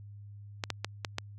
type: clicks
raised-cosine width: 0.2 ms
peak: -14 dBFS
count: 5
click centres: 0.638 / 0.703 / 0.846 / 1.048 / 1.184 s
effects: added 102 Hz sine -45 dBFS peak until 1.38 s + AAC 48 kbps